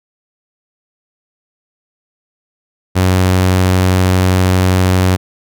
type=tone; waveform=sawtooth; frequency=92.5 Hz; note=F#2; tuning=in tune; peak=-5 dBFS; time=2.95-5.17 s; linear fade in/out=20 ms; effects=none